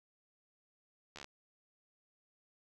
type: slowing click train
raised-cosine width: 0.2 ms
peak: -30 dBFS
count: 7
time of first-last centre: 1.16-1.244 s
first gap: 13 ms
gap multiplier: 1.03
effects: none